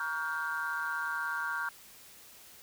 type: chord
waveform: sine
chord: G half-diminished seventh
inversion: first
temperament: just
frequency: 940.8 / 1128.9 / 1411.2 / 1568 Hz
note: Bb5 / Db6 / F6 / G6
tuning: +16 / +31 / +18 / 0 cents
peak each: -39 / -39 / -35 / -35 dBFS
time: 0-1.69 s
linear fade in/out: 2 ms
effects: tanh soft clip ceiling -24 dBFS + white hiss -54 dBFS RMS until 2.62 s